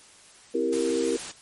sine chord, C dominant seventh, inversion none, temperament equal with one note detuned, 261.6 / 331.9 / 392 / 466.2 Hz, C4 / E4 / G4 / Bb4, 0 / +12 / 0 / 0 cents, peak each -31 / -28 / -29 / -26 dBFS, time 0.54-1.17 s, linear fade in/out 10 ms
white noise, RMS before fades -36 dBFS, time 0.72-1.32 s, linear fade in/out 10 ms
effects white hiss -52 dBFS RMS until 1.41 s + MP3 48 kbps

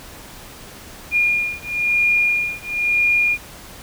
sine beating tone pair, 2422 / 2423 Hz, D#7 / D#7, -47 / -47 cents, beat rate 1 Hz, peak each -19 dBFS, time 1.11-3.38 s, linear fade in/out 50 ms, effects pink hiss -39 dBFS RMS until 3.82 s

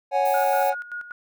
triangle chord, C# suspended fourth, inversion none, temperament equal, 554.4 / 740 / 830.6 Hz, C#5 / F#5 / G#5, 0 / 0 / 0 cents, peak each -21 dBFS, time 0.11-0.75 s, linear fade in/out 50 ms
violet noise, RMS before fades -36 dBFS, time 0.25-0.7 s, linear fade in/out 5 ms
sine tone with tremolo, 1441 Hz, F#6, 46 cents flat, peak -29 dBFS, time 0.34-1.12 s, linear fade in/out 2 ms, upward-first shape square, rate 5.2 Hz, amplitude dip 70%
effects none

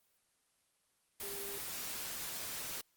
sine tone in noise, 400 Hz, G4, 35 cents sharp, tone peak -46 dBFS, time 1.23-1.58 s, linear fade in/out 2 ms, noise white, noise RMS -42 dBFS, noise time 1.2-2.81 s, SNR -7 dB, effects white hiss -75 dBFS RMS until 2.96 s + Opus 24 kbps

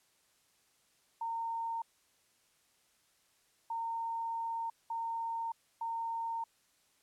sine tone bursts at uneven times, 916 Hz, A#5, 31 cents flat, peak -34 dBFS, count 4, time 1.21-1.82 / 3.7-4.7 / 4.9-5.52 / 5.81-6.44 s, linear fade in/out 5 ms, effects white hiss -71 dBFS RMS until 7.02 s + low-pass 11000 Hz 12 dB/octave

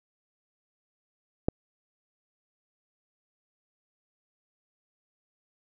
click, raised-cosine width 2 ms, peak -10 dBFS, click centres 1.485 s, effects none

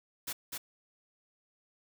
white noise with echo, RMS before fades -37 dBFS, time 0.27-0.33 s, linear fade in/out 10 ms, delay 250 ms, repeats 1, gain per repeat -2 dB, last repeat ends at 0.58 s, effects none

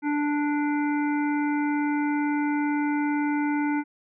harmonic tone, 293.7 Hz, D4, in tune, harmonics 1 / 3 / 5 / 7 / 8, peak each -23 / -31 / -35 / -37 / -43 dBFS, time 0.02-3.84 s, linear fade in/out 50 ms, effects none

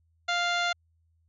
harmonic tone, 698.5 Hz, F5, in tune, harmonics 1 / 2 / 3 / 4 / 5 / 6 / 7 / 8 / 9 / 10, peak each -30 / -29 / -33 / -37 / -34 / -37 / -49 / -50 / -46 / -47 dBFS, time 0.28-0.73 s, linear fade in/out 10 ms, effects added 82 Hz sine -65 dBFS peak until 1.28 s

